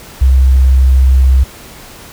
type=tone; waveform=sine; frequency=65.41 Hz; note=C2; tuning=in tune; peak=-4 dBFS; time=0.21-1.44 s; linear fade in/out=10 ms; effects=pink hiss -34 dBFS RMS until 2.12 s